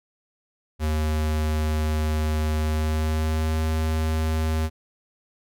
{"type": "tone with pitch glide", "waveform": "square", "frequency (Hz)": [77.3, 79.06], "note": ["D#2", "D#2"], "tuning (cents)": [-11, 28], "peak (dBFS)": -22, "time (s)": [0.79, 4.7], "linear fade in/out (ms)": 50, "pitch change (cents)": 39, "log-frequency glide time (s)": [2.58, 3.59], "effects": []}